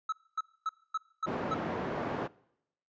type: tone bursts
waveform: triangle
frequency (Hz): 1300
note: E6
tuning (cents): -24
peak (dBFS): -27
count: 6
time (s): 0.09-1.544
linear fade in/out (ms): 5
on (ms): 34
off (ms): 250
type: band-pass noise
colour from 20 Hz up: pink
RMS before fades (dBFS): -35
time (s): 1.26-2.28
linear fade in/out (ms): 20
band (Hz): 190 to 1200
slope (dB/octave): 12
effects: noise-tail reverb RT60 0.8 s tail -23 dB re dry + resampled to 16000 Hz